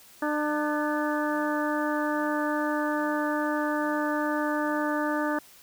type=harmonic tone with a mistuned harmonic; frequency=299.6 Hz; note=D4; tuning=35 cents sharp; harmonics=1 / 2 / 3 / 4 / 5 / 6; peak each=-28 / -31 / -33 / -34 / -35 / -36 dBFS; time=0.22-5.39 s; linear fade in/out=5 ms; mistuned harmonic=6; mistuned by=-63 cents; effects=white hiss -53 dBFS RMS until 5.62 s